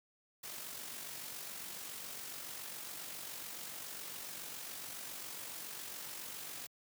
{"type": "noise with amplitude modulation", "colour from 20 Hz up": "white", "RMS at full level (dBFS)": -44, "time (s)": [0.43, 6.67], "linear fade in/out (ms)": 10, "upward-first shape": "sine", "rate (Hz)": 47.2, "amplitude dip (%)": 40, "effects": ["high-pass 100 Hz 12 dB/octave"]}